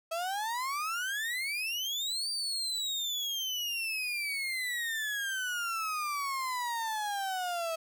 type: exponential two-way sweep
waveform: 35% pulse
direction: up then down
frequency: 645 to 4699 to 645 Hz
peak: -30 dBFS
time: 0.11-7.76 s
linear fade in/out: 10 ms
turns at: 2.3 s
effects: none

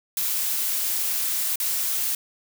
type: noise with dropouts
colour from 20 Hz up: blue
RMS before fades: -25 dBFS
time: 0.17-2.15 s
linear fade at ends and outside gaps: 2 ms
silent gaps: 1.558-1.6 s
effects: none

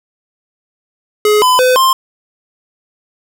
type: tone with pitch steps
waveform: square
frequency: 421.2 / 1008 / 507 / 1052 Hz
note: G#4 / B5 / B4 / C6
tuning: +24 / +35 / +45 / +9 cents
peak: -8 dBFS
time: 1.25-1.93 s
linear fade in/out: 2 ms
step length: 170 ms
effects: none

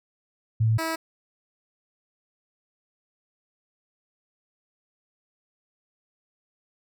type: tone pair in turn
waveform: sine / 10% pulse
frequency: 111.4 / 324.5 Hz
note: A2 / E4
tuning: +22 / -27 cents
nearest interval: octave + perfect fifth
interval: 1851 cents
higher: second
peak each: -18 dBFS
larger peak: neither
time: 0.6-0.78 / 0.78-0.96 s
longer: neither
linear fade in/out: 10 ms
effects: none

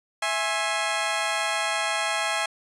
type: chord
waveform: 15% pulse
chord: E augmented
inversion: none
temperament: equal with one note detuned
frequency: 659.3 / 830.6 / 1069.1 Hz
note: E5 / G#5 / B#5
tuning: 0 / 0 / +37 cents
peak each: -22 / -21 / -24 dBFS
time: 0.22-2.46 s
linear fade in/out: 5 ms
effects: resampled to 24000 Hz

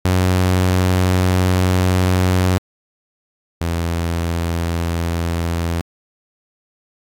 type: tone pair in turn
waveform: sawtooth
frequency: 91.8 / 84.4 Hz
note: F#2 / E2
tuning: -13 / +41 cents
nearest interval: minor second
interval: 146 cents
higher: first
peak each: -9 / -14 dBFS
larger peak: first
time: 0.05-2.58 / 3.61-5.81 s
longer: first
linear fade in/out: 0 ms
effects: AAC 64 kbps

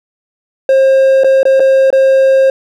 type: tone with dropouts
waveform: triangle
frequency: 534 Hz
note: C5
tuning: 35 cents sharp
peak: -3 dBFS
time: 0.69-2.5 s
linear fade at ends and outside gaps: 2 ms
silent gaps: 1.236-1.244 / 1.431-1.453 / 1.597-1.602 / 1.904-1.927 s
effects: none

